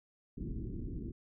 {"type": "low-pass noise", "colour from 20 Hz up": "pink", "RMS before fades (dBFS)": -40, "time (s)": [0.37, 1.12], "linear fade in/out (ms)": 10, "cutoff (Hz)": 360, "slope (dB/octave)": 48, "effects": []}